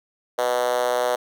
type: tone with high-pass filter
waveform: 5% pulse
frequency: 123.5 Hz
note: B2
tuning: in tune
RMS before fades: -22 dBFS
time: 0.38-1.16 s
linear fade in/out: 10 ms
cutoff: 550 Hz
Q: 4.9
effects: none